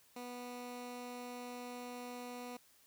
15% pulse tone, 245.5 Hz, B3, 10 cents flat, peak -38 dBFS, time 0.16-2.57 s, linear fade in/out 5 ms, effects white hiss -67 dBFS RMS until 2.86 s

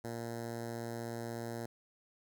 10% pulse tone with notch filter, 116.54 Hz, A#2, in tune, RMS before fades -41 dBFS, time 0.04-1.66 s, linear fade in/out 5 ms, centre 2800 Hz, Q 0.95, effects 11-bit

